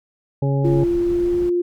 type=harmonic tone; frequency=138.59 Hz; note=C#3; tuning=in tune; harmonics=1 / 2 / 3 / 4 / 6; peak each=-17 / -27 / -27 / -28 / -33 dBFS; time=0.42-0.84 s; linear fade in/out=5 ms
type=noise; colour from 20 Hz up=brown; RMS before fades=-32 dBFS; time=0.64-1.5 s; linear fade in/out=10 ms
type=tone with pitch glide; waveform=sine; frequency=343.8 to 351.4 Hz; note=F4 to F4; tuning=-27 to +11 cents; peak=-16 dBFS; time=0.64-1.62 s; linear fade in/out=10 ms; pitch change=+38 cents; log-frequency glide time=0.78-1.4 s
effects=none